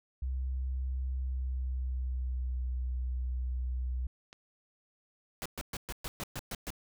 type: tone with pitch glide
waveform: sine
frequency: 64.7 to 62.64 Hz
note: C2 to B1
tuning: -19 to +25 cents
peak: -31 dBFS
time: 0.22-4.07 s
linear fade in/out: 5 ms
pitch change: -56 cents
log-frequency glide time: 1.17-2.67 s
type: click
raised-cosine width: 0.2 ms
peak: -31 dBFS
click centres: 4.329 s
type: noise bursts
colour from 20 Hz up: pink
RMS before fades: -38 dBFS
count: 9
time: 5.42-6.704 s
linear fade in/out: 0 ms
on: 36 ms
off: 120 ms
effects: none